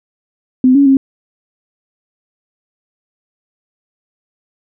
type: tone with pitch steps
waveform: sine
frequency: 256.1 / 280.5 / 269.8 Hz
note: C4 / C#4 / C#4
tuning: -37 / +21 / -47 cents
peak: -5 dBFS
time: 0.64-0.97 s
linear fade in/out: 2 ms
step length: 110 ms
effects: none